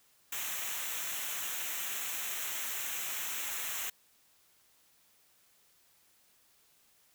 white noise with comb filter, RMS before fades -37 dBFS, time 0.32-3.9 s, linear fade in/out 5 ms, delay 0.21 ms, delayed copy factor -0.7, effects white hiss -67 dBFS RMS until 7.14 s

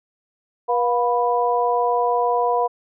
sine tone cluster, 483.6 / 712 / 986 Hz, B4 / F5 / B5, -36 / +33 / -3 cents, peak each -21 dBFS, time 0.68-2.68 s, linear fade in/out 20 ms, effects none

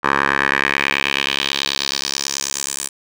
10% pulse tone with band-pass filter sweep, 69.3 Hz, C#2, in tune, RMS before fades -20 dBFS, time 0.03-2.89 s, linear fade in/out 20 ms, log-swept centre 1300 to 8600 Hz, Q 2.5, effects none

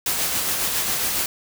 white noise with tremolo, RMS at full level -22 dBFS, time 0.06-1.26 s, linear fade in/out 2 ms, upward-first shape sine, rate 7.3 Hz, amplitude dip 30%, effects none

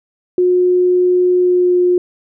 sine tone with pitch glide, 361.1 to 357.8 Hz, F#4 to F4, -42 to +42 cents, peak -9 dBFS, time 0.38-1.98 s, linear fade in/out 2 ms, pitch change -16 cents, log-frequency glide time 1.37-1.78 s, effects none

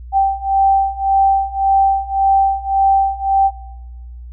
sine beating tone pair, 780 / 781.8 Hz, G5 / G5, -9 / -5 cents, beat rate 1.8 Hz, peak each -15 / -14 dBFS, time 0.12-3.51 s, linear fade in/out 50 ms, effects noise-tail reverb RT60 1.0 s tail -19 dB re dry + added 60 Hz sine -30 dBFS peak until 4.32 s

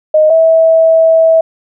sine tone pair in turn, 619 / 650.1 Hz, D#5 / E5, -9 / -24 cents, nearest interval minor second, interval 85 cents, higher second, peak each -4 dBFS, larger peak neither, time 0.14-0.3 / 0.3-1.41 s, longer second, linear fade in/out 5 ms, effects none

